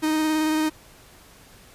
45% pulse tone with vibrato, 311.1 Hz, D#4, in tune, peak -20 dBFS, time 0.02-0.7 s, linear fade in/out 20 ms, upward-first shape square, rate 18 Hz, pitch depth 13 cents each way, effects pink hiss -50 dBFS RMS until 1.74 s + resampled to 32000 Hz

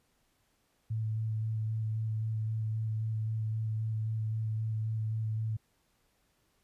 sine tone with vibrato, 110 Hz, A2, in tune, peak -30 dBFS, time 0.9-5.57 s, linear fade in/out 10 ms, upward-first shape square, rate 3.8 Hz, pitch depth 11 cents each way, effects pink hiss -73 dBFS RMS until 6.63 s + resampled to 32000 Hz

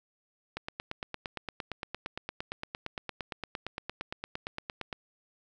click train, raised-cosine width 0.3 ms, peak -19 dBFS, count 39, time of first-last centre 0.57-4.928 s, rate 8.72 Hz, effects none

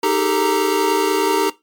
square tone cluster, 310.1 / 390.5 / 421 / 446.8 / 928 Hz, D#4 / G4 / G#4 / A4 / A#5, -6 / -7 / +24 / +27 / -8 cents, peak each -24 / -20 / -26 / -22 / -22 dBFS, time 0.03-1.5 s, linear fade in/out 5 ms, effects noise-tail reverb RT60 0.2 s tail -17 dB re dry + MP3 96 kbps

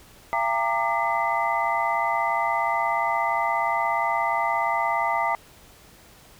sine tone cluster, 680 / 803 / 920 / 1189 / 2024 Hz, F5 / G5 / A#5 / D6 / B6, -46 / +41 / -23 / +21 / +42 cents, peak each -28 / -29 / -25 / -28 / -29 dBFS, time 0.33-5.35 s, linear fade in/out 0 ms, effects pink hiss -51 dBFS RMS until 6.39 s

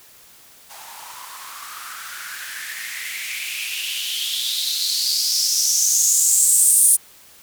violet noise with band-pass filter sweep, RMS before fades -21 dBFS, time 0.69-6.97 s, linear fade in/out 20 ms, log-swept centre 800 to 9600 Hz, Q 5.9, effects white hiss -48 dBFS RMS until 7.42 s

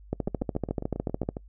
two click trains, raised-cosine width 2 ms, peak -20 / -14 dBFS, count 9 / 17, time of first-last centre 0.28-1.368 / 0.13-1.289 s, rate 7.35 / 13.8 Hz, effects noise-tail reverb RT60 0.1 s tail -25 dB re dry + added 50 Hz sine -47 dBFS peak until 1.48 s

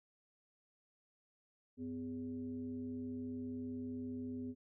sine tone with frequency modulation, 253 Hz, B3, 42 cents sharp, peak -40 dBFS, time 1.77-4.55 s, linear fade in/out 50 ms, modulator 157 Hz, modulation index 0.59, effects none

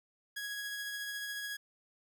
sawtooth tone with tremolo, 1661.2 Hz, G#6, in tune, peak -33 dBFS, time 0.36-1.57 s, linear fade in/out 10 ms, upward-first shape triangle, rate 14 Hz, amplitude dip 30%, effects none

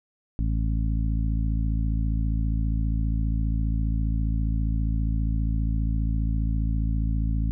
harmonic tone, 54.9 Hz, A1, 3 cents flat, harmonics 1 / 2 / 3 / 4 / 5, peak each -23 / -29 / -33 / -35 / -37 dBFS, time 0.39-7.51 s, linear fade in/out 0 ms, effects none

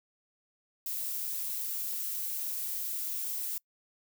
violet noise, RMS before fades -35 dBFS, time 0.86-3.58 s, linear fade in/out 2 ms, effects noise-tail reverb RT60 0.1 s tail -25 dB re dry

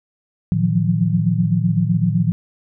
sine tone cluster, 112.9 / 155.7 / 171.6 / 179.4 Hz, A2 / D#3 / F3 / F3, +45 / +2 / -30 / +47 cents, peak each -20 dBFS, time 0.52-2.32 s, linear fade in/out 0 ms, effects none

